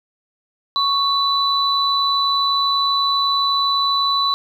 sine tone pair together, 1108.7 / 3976 Hz, C#6 / B7, 0 / +11 cents, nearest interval octave + minor seventh, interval 2211 cents, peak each -18 dBFS, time 0.76-4.34 s, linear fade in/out 0 ms, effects 8-bit

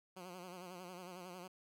10% pulse tone with vibrato, 180.5 Hz, F#3, 43 cents flat, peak -40 dBFS, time 0.16-1.48 s, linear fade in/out 10 ms, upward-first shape sine, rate 11 Hz, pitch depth 70 cents each way, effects none

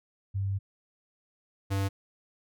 sine / square tone pair in turn, 98 / 98 Hz, G2 / G2, 0 / 0 cents, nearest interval unison, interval 0 cents, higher neither, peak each -27 dBFS, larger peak neither, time 0.34-0.59 / 1.7-1.89 s, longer first, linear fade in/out 20 ms, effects none

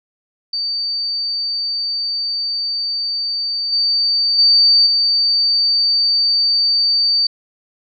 sine tone with level steps, 4604 Hz, D8, 35 cents flat, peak -18 / -13 / -8 / -12 dBFS, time 0.53-7.27 s, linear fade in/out 5 ms, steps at 3.72 / 4.38 / 4.86 s, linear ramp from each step 10 ms, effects none

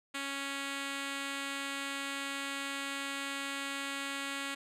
5% pulse tone with notch filter, 277.2 Hz, C#4, in tune, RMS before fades -38 dBFS, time 0.14-4.55 s, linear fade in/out 10 ms, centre 690 Hz, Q 1.3, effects low-pass 10000 Hz 12 dB/octave

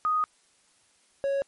sine / triangle tone pair in turn, 1244.5 / 553.3 Hz, D#6 / C#5, 0 / -3 cents, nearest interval octave + major second, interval 1403 cents, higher first, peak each -22 dBFS, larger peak neither, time 0.05-0.24 / 1.24-1.42 s, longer first, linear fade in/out 0 ms, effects white hiss -64 dBFS RMS until 1.47 s + MP3 48 kbps

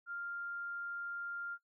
sine tone, 1396.9 Hz, F6, in tune, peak -39 dBFS, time 0.06-1.58 s, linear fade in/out 50 ms, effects noise-tail reverb RT60 0.1 s tail -17 dB re dry

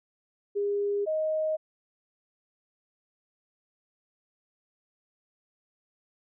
sine tone pair in turn, 406.2 / 625.3 Hz, G#4 / D#5, -38 / +8 cents, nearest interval perfect fifth, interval 746 cents, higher second, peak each -25 dBFS, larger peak neither, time 0.55-1.06 / 1.06-1.57 s, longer neither, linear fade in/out 20 ms, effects none

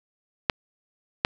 clicks, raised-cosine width 0.3 ms, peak -3 dBFS, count 2, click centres 0.498 / 1.249 s, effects none

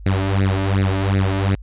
sawtooth tone with flanger, 96.8 Hz, G2, 21 cents flat, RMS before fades -18 dBFS, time 0.06-1.55 s, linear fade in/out 0 ms, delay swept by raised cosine 0.46 to 3.36 ms, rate 2.7 Hz, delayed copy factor +0.9, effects added 50 Hz sine -33 dBFS peak until 1.62 s + resampled to 8000 Hz

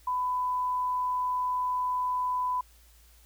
sine tone, 1000 Hz, B5, 21 cents sharp, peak -26 dBFS, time 0.07-2.61 s, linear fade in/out 5 ms, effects added 57 Hz sine -56 dBFS peak until 3.25 s + white hiss -61 dBFS RMS until 3.25 s

